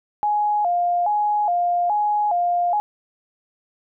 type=tone with vibrato; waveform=sine; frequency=766 Hz; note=G5; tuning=40 cents flat; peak=-17 dBFS; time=0.23-2.8 s; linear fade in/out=0 ms; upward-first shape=square; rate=1.2 Hz; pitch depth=150 cents each way; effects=none